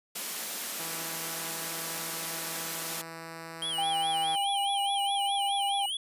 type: high-pass noise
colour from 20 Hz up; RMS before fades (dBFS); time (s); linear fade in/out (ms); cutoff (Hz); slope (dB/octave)
white; -35; 0.15-3.02; 10; 170; 96
type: tone with pitch glide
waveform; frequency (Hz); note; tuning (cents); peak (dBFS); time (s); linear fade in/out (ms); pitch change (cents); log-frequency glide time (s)
5% pulse; 164.2 to 162.31; E3 to E3; -6 to -27; -29; 0.79-4.36; 10; -21; 4.06-4.23
type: tone with vibrato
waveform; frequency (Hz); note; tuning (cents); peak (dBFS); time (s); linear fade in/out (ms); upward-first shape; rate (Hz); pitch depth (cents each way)
square; 3136; G7; 0; -31; 3.62-5.97; 2; sine; 4.8; 140
type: tone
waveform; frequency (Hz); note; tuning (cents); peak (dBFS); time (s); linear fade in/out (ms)
triangle; 799; G5; +33; -26; 3.78-5.86; 5
effects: resampled to 32000 Hz